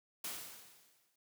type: noise with exponential decay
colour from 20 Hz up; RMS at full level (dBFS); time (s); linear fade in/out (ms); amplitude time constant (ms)
white; -40; 0.24-1.16; 5; 200
effects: high-pass 100 Hz 12 dB/octave